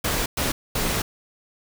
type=noise bursts at uneven times; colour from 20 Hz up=pink; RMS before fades=-24 dBFS; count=3; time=0.04-0.26 / 0.37-0.52 / 0.75-1.02 s; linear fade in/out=5 ms; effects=none